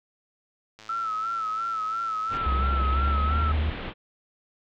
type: click train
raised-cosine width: 0.2 ms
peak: -29 dBFS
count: 173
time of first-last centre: 0.79-2.368 s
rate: 109 Hz
type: tone with vibrato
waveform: sine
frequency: 1318.5 Hz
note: E6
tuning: in tune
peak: -26 dBFS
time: 0.89-3.52 s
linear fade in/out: 5 ms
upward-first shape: sine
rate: 2.9 Hz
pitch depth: 60 cents each way
type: low-pass noise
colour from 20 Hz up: pink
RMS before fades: -35 dBFS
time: 2.29-3.94 s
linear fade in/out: 50 ms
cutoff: 3600 Hz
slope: 48 dB/octave
type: tone with pitch glide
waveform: triangle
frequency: 66.7 to 76.18 Hz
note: C2 to D#2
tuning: +34 to -36 cents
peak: -20 dBFS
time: 2.46-3.7 s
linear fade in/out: 5 ms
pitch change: +230 cents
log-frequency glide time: 2.92-3.44 s
effects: none